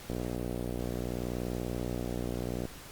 click train, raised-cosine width 2 ms, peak -21 dBFS, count 156, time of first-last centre 0.1-2.654 s, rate 60.7 Hz, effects pink hiss -48 dBFS RMS until 2.91 s + Opus 48 kbps

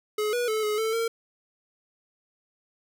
square tone with pitch steps, 424.1 / 485 / 434.8 / 422.9 / 443 / 457.4 Hz, G#4 / B4 / A4 / G#4 / A4 / A#4, +36 / -31 / -21 / +31 / +12 / -33 cents, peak -25 dBFS, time 0.18-1.08 s, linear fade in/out 5 ms, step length 150 ms, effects none

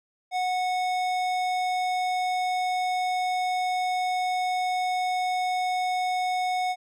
sine tone with tanh clipping, 734 Hz, F#5, 14 cents flat, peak -26 dBFS, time 0.31-6.76 s, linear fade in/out 50 ms, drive 17 dB, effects none

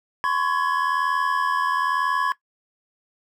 triangle tone cluster, 1021 / 1102 / 1680 Hz, C6 / C#6 / G#6, -43 / -11 / +19 cents, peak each -23 dBFS, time 0.24-2.32 s, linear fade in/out 0 ms, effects noise-tail reverb RT60 0.1 s tail -17 dB re dry

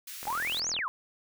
white high-pass noise, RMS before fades -42 dBFS, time 0.07-0.6 s, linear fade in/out 5 ms, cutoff 1500 Hz, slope 24 dB/octave
click train, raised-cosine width 0.5 ms, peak -26 dBFS, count 24, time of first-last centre 0.23-0.79 s, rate 41.1 Hz
sine exponential two-way sweep, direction up then down, 785 to 7090 to 970 Hz, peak -29 dBFS, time 0.27-0.88 s, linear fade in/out 0 ms, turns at 0.69 s
effects none

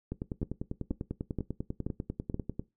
two click trains, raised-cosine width 3 ms, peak -19 / -21 dBFS, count 5 / 26, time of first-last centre 0.43-2.344 / 0.12-2.595 s, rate 2.09 / 10.1 Hz, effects noise-tail reverb RT60 0.2 s tail -18 dB re dry

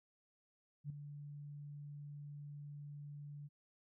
sine tone with ADSR envelope, 145.4 Hz, D3, 17 cents flat, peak -38 dBFS, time 0.84-3.49 s, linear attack 60 ms, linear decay 4 ms, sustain -9 dB, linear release 30 ms, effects none

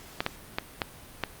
clicks, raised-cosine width 0.3 ms, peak -10 dBFS, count 5, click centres 0.205 / 0.264 / 0.585 / 0.818 / 1.237 s, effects pink hiss -48 dBFS RMS until 1.4 s + Opus 48 kbps

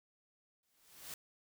white noise with exponential growth, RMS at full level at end -44 dBFS, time 0.63-1.14 s, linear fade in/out 1 ms, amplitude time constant 110 ms, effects none

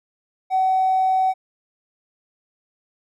triangle tone, 755 Hz, F#5, 35 cents sharp, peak -12 dBFS, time 0.5-1.34 s, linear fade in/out 50 ms, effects tanh soft clip ceiling -13 dBFS

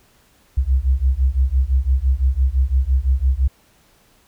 sine beating tone pair, 62.8 / 68.7 Hz, B1 / C#2, +30 / -15 cents, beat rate 5.9 Hz, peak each -17 dBFS, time 0.57-3.48 s, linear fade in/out 10 ms, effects pink hiss -56 dBFS RMS until 4.27 s

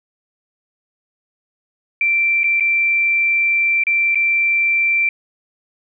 sine tone with dropouts, 2349 Hz, D7, in tune, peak -13 dBFS, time 2.01-5.09 s, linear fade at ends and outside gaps 2 ms, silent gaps 2.434-2.441 / 2.599-2.606 / 3.837-3.868 / 4.147-4.155 s, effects none

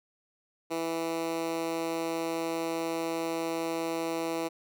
10% pulse tone with high-pass filter, 164.81 Hz, E3, in tune, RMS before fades -32 dBFS, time 0.7-4.49 s, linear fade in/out 20 ms, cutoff 340 Hz, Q 1.9, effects none

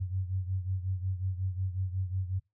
sine beating tone pair, 92.5 / 98 Hz, F#2 / G2, 0 / 0 cents, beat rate 5.5 Hz, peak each -31 / -36 dBFS, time 0-2.4 s, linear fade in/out 20 ms, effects noise-tail reverb RT60 0.2 s tail -23 dB re dry

